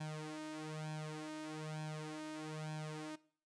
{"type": "tone with flanger", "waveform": "sawtooth", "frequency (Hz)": 154.7, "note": "D#3", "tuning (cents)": -10, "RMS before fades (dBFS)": -45, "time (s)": [0, 3.16], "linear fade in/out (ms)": 10, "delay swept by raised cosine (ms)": [1.2, 3.3], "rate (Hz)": 1.1, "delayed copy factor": 0.85, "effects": ["noise-tail reverb RT60 0.5 s tail -20 dB re dry", "resampled to 22050 Hz"]}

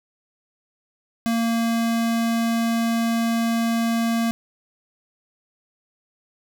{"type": "tone", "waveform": "square", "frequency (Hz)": 230, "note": "A#3", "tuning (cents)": -23, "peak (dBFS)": -20, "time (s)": [1.26, 4.31], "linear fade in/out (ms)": 0, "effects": []}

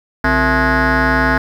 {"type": "tone with frequency modulation", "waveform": "sine", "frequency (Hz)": 860, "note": "A5", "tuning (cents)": -40, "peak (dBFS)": -8, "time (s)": [0.24, 1.38], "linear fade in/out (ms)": 5, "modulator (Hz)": 200, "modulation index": 4.6, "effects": ["tanh soft clip ceiling -10 dBFS", "7-bit"]}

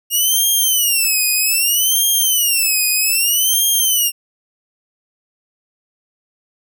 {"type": "tone with vibrato", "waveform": "5% pulse", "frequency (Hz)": 2827, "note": "F7", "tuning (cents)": 20, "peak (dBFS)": -5, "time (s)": [0.1, 4.12], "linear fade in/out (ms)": 50, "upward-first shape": "sine", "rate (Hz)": 0.63, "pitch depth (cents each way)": 220, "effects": []}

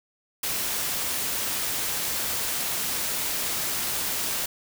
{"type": "noise", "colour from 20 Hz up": "white", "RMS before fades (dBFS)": -28, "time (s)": [0.43, 4.46], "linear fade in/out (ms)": 5, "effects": []}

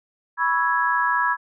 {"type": "chord", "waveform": "sine", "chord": "C# minor seventh", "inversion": "third", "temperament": "equal with one note detuned", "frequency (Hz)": [984.9, 1108.7, 1318.5, 1661.2], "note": ["B5", "C#6", "E6", "G#6"], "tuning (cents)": [-5, 0, 0, 0], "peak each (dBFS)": [-22, -27, -26, -22], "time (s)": [0.37, 1.37], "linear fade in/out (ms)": 50, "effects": []}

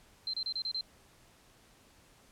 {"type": "tone bursts", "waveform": "sine", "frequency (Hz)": 4120, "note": "C8", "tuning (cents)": -28, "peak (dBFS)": -32, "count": 6, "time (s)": [0.27, 0.81], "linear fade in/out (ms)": 2, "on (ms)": 65, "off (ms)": 30, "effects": ["pink hiss -62 dBFS RMS until 2.31 s", "low-pass 12000 Hz 12 dB/octave"]}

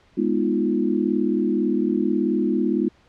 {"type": "chord", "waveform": "sine", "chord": "F half-diminished seventh", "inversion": "first", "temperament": "equal", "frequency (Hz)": [207.7, 246.9, 311.1, 349.2], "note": ["Ab3", "Cb4", "Eb4", "F4"], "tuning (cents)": [0, 0, 0, 0], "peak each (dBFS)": -24, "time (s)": [0.17, 2.89], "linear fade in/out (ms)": 10, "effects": ["pink hiss -57 dBFS RMS until 3.08 s", "low-pass 4000 Hz 12 dB/octave"]}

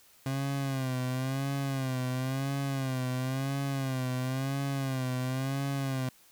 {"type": "tone with vibrato", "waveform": "30% pulse", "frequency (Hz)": 132.9, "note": "C3", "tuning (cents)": 27, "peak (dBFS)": -27, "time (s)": [0.26, 6.09], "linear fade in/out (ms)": 2, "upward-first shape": "sine", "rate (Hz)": 0.97, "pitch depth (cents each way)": 78, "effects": ["white hiss -60 dBFS RMS until 6.31 s"]}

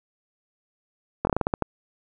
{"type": "slowing click train", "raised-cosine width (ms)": 1, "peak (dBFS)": -8, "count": 9, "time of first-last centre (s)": [1.25, 1.623], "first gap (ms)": 21, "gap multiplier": 1.22, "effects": []}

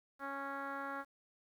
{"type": "tone with low-pass filter", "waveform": "10% pulse", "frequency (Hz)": 276.6, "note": "C#4", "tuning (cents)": -4, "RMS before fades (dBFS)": -42, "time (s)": [0.19, 1.05], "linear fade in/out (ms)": 50, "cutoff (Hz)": 1500, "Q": 2.3, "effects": ["11-bit"]}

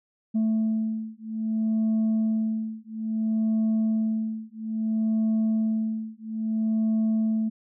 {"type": "beating tone pair", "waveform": "sine", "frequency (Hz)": [220, 220.6], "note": ["A3", "A3"], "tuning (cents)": [0, 5], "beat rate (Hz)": 0.6, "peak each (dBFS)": -24, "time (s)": [0.34, 7.5], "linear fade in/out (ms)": 20, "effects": ["tanh soft clip ceiling -19 dBFS"]}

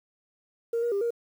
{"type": "tone with pitch steps", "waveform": "sine", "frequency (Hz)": [464.6, 474.1, 400, 469.7], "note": ["A#4", "A#4", "G4", "A#4"], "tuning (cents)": [-6, 29, 35, 13], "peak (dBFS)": -23, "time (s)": [0.73, 1.106], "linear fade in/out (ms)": 5, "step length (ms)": 94, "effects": ["tanh soft clip ceiling -21 dBFS", "9-bit"]}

